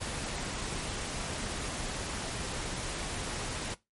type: noise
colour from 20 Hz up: pink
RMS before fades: -36 dBFS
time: 0-3.75 s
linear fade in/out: 20 ms
effects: noise-tail reverb RT60 0.2 s tail -19 dB re dry + MP3 48 kbps